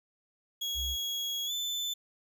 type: tone with pitch glide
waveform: 35% pulse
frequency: 3322 to 3520 Hz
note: G#7 to A7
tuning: 0 to 0 cents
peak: -30 dBFS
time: 0.61-1.94 s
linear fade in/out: 10 ms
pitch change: +100 cents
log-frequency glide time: 1.46-1.52 s
type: tone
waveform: sine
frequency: 65.41 Hz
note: C2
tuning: in tune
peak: -35 dBFS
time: 0.74-0.97 s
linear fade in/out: 50 ms
effects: none

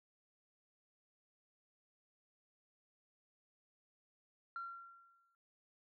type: tone with exponential decay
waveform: sine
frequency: 1372 Hz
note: F6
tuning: 31 cents flat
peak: -38 dBFS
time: 4.56-5.35 s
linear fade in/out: 1 ms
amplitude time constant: 170 ms
effects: noise-tail reverb RT60 0.2 s tail -18 dB re dry + tanh soft clip ceiling -37 dBFS

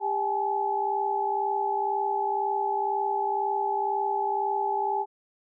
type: tone cluster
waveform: sine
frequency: 399.6 / 795 / 857 Hz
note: G4 / G5 / A5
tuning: +33 / +24 / -46 cents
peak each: -31 / -31 / -26 dBFS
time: 0-5.06 s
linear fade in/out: 50 ms
effects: none

